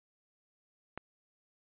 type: click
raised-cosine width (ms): 0.5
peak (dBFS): -24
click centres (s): 0.976
effects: resampled to 8000 Hz